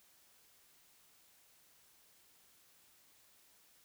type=silence; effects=white hiss -67 dBFS RMS until 3.84 s